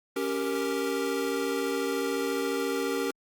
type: chord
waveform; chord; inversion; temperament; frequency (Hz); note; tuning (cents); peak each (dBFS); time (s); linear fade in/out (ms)
square; G diminished; second; equal; 277.2 / 392 / 466.2; Db4 / G4 / Bb4; 0 / 0 / 0; -33 / -32 / -32; 0.16-3.11; 5
effects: Opus 32 kbps